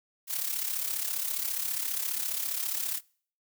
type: noise with amplitude modulation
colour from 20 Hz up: blue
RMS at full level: -29 dBFS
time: 0.27-3.01 s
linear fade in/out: 50 ms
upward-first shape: sine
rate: 34.8 Hz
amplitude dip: 65%
effects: noise-tail reverb RT60 0.5 s tail -24 dB re dry